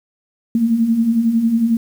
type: beating tone pair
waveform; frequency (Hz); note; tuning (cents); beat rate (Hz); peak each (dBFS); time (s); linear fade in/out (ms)
sine; 220 / 231; A3 / A#3; 0 / -16; 11; -21 / -13; 0.55-1.77; 2
effects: 7-bit